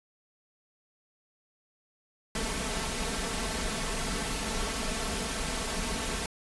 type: noise with comb filter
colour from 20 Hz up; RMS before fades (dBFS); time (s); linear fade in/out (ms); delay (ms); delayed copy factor
pink; -32; 2.35-6.26; 2; 4.5; +0.7
effects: resampled to 24000 Hz